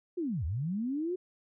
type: linear two-way sweep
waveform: sine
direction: down then up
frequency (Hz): 374.2 to 70.7 to 374.2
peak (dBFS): -30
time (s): 0.17-1.16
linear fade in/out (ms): 10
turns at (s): 0.45
effects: none